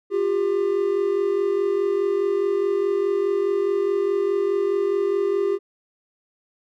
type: tone pair together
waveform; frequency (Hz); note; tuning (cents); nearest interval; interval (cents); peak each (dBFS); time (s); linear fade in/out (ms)
triangle; 354.7 / 399.5; F4 / G4; +27 / +33; major second; 206; -23 / -18; 0.1-5.59; 50
effects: none